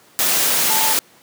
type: tone in noise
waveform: sine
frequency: 878 Hz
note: A5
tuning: 4 cents flat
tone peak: -22 dBFS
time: 0.7-0.93 s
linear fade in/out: 0 ms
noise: white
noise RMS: -17 dBFS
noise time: 0.19-0.99 s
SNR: -8 dB
effects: pink hiss -50 dBFS RMS until 1.22 s + high-pass 200 Hz 12 dB/octave